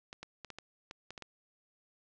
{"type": "clicks", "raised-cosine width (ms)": 0.2, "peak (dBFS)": -27, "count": 9, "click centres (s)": [0.129, 0.23, 0.447, 0.503, 0.586, 0.911, 1.106, 1.178, 1.223], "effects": ["resampled to 16000 Hz", "9-bit"]}